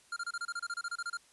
square tone bursts, 1397 Hz, F6, in tune, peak -35 dBFS, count 15, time 0.12-1.172 s, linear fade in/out 5 ms, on 44 ms, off 28 ms, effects white hiss -63 dBFS RMS until 1.32 s + resampled to 24000 Hz

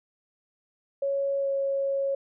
sine tone with pitch glide, 554.4 to 549.9 Hz, C#5 to C#5, 0 to -14 cents, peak -24 dBFS, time 1.02-2.15 s, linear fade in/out 5 ms, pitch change -14 cents, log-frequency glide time 1.39-1.48 s, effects none

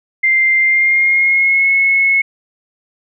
sine tone with pitch glide, 2093 to 2186 Hz, C7 to C#7, 0 to -25 cents, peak -9 dBFS, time 0.23-2.22 s, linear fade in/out 10 ms, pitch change +75 cents, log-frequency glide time 0.6-1.7 s, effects none

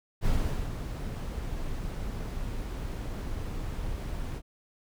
brown noise with ADSR envelope, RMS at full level -26 dBFS, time 0.21-4.42 s, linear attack 47 ms, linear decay 430 ms, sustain -8 dB, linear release 53 ms, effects none

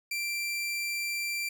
sawtooth tone, 2355 Hz, D7, 4 cents sharp, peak -27 dBFS, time 0.11-1.49 s, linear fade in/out 5 ms, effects none

